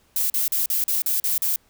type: noise bursts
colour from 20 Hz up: violet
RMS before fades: -22 dBFS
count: 8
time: 0.16-1.56 s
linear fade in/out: 2 ms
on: 140 ms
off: 40 ms
effects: pink hiss -61 dBFS RMS until 1.69 s